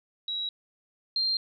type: tone pair in turn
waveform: sine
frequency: 3871 / 4182 Hz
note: B7 / C8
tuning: -35 / -2 cents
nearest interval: minor second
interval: 133 cents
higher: second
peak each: -29 / -24 dBFS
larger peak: second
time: 0.28-0.49 / 1.16-1.37 s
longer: neither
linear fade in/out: 2 ms
effects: none